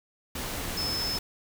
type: tone in noise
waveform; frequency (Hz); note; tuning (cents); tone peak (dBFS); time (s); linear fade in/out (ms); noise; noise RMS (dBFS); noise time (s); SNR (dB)
sine; 5230; E8; -15; -29; 0.77-1.18; 5; pink; -34; 0.35-1.19; +2
effects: none